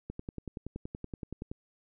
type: click train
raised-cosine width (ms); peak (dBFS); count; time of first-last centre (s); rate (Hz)
3; -25; 16; 0.1-1.515; 10.6
effects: none